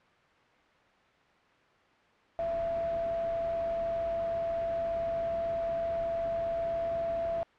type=tone in noise; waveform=sine; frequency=670 Hz; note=E5; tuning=28 cents sharp; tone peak=-29 dBFS; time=2.39-7.43 s; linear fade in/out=0 ms; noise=pink; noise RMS=-44 dBFS; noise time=2.39-7.43 s; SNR=+12 dB; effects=white hiss -62 dBFS RMS until 7.58 s + low-pass 2000 Hz 12 dB/octave